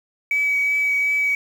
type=tone with vibrato; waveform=sine; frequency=2279 Hz; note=C#7; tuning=47 cents sharp; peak=-16 dBFS; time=0.31-1.35 s; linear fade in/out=2 ms; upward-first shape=triangle; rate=2.7 Hz; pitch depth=12 cents each way; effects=tanh soft clip ceiling -13 dBFS + 7-bit